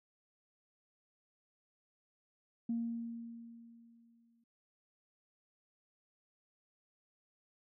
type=tone with exponential decay; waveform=sine; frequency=232.2 Hz; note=A#3; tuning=7 cents flat; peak=-31 dBFS; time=2.69-4.44 s; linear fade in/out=5 ms; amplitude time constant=380 ms; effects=tanh soft clip ceiling -27 dBFS